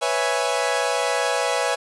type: chord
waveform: sawtooth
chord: C# minor seventh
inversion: third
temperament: equal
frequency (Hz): 493.9 / 554.4 / 659.3 / 830.6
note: B4 / C#5 / E5 / G#5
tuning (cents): 0 / 0 / 0 / 0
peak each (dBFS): -22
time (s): 0.01-1.76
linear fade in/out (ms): 20
effects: resampled to 24000 Hz + 8-bit